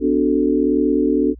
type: chord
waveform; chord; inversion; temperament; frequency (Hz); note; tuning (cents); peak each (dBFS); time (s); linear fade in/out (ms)
sine; B minor seventh; none; equal with one note detuned; 252 / 293.7 / 370 / 440; B3 / D4 / F#4 / A4; +35 / 0 / 0 / 0; -20 / -17 / -21 / -21; 0-1.35; 50
effects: added 59 Hz sine -36 dBFS peak until 1.39 s